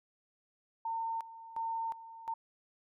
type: tone with tremolo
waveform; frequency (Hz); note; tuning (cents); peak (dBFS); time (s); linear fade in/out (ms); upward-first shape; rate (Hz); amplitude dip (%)
sine; 908; A#5; -46; -33; 0.85-2.34; 5; square; 1.4; 80
effects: none